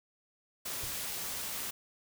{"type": "noise", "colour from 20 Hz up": "white", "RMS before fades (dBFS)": -38, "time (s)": [0.65, 1.71], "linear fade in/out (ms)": 10}
{"type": "noise with exponential decay", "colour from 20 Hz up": "brown", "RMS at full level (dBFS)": -43, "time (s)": [0.83, 1.17], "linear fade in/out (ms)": 2, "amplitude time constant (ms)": 73}
{"effects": []}